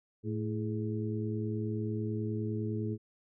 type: harmonic tone with a mistuned harmonic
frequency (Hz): 110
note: A2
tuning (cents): 0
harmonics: 1 / 2 / 3 / 4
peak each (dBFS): -34 / -37 / -39 / -40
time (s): 0.23-2.98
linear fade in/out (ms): 50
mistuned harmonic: 4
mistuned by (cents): -82
effects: none